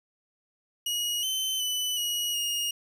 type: tone with pitch steps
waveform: sawtooth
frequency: 2896 / 3069 / 2993 / 2904 / 2858 Hz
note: F#7 / G7 / F#7 / F#7 / F7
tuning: -38 / -37 / +19 / -33 / +39 cents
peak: -24 dBFS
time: 0.86-2.71 s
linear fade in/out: 5 ms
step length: 370 ms
effects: none